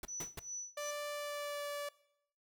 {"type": "noise bursts", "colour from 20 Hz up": "pink", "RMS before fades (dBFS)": -43, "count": 3, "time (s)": [0.03, 0.393], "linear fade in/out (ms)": 2, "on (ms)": 21, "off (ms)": 150}
{"type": "tone with tremolo", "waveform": "sine", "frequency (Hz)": 5950, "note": "F#8", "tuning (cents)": 9, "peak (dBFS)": -39, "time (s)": [0.08, 0.91], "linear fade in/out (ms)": 5, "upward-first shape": "sine", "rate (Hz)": 2.6, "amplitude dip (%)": 95}
{"type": "noise with exponential decay", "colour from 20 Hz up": "pink", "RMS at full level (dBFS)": -44, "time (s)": [0.22, 0.34], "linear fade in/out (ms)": 1, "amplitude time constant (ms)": 24}
{"type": "tone with pitch glide", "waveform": "sawtooth", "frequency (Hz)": [587.3, 578.5], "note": ["D5", "D5"], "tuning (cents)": [0, -26], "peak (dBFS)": -35, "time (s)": [0.77, 1.89], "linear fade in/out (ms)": 5, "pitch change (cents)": -26, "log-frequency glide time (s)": [1.1, 1.68]}
{"effects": ["noise-tail reverb RT60 0.7 s tail -19 dB re dry"]}